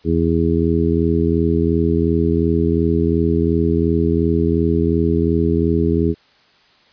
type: harmonic tone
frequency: 82.8 Hz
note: E2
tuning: 8 cents sharp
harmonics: 1 / 2 / 3 / 4 / 5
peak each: -20 / -20 / -20 / -20 / -20 dBFS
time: 0.04-6.15 s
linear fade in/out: 50 ms
effects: white hiss -53 dBFS RMS until 6.92 s + resampled to 11025 Hz